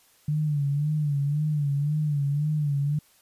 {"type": "tone with vibrato", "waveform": "sine", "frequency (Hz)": 146.83, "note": "D3", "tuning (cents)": 0, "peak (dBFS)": -22, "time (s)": [0.28, 2.99], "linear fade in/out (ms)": 5, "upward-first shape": "sine", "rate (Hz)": 1.9, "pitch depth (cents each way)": 76, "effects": ["white hiss -60 dBFS RMS until 3.21 s", "resampled to 32000 Hz"]}